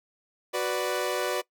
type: chord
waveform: sawtooth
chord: B minor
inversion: second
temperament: equal with one note detuned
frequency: 371.3 / 493.9 / 587.3 Hz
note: F#4 / B4 / D5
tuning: +6 / 0 / 0 cents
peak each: -27 dBFS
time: 0.53-1.42 s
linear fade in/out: 20 ms
effects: noise-tail reverb RT60 0.1 s tail -21 dB re dry